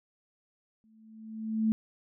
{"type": "tone with exponential growth", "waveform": "sine", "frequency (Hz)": 220, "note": "A3", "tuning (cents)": 0, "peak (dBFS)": -21, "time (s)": [0.84, 1.72], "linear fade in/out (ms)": 0, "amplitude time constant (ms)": 190, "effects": []}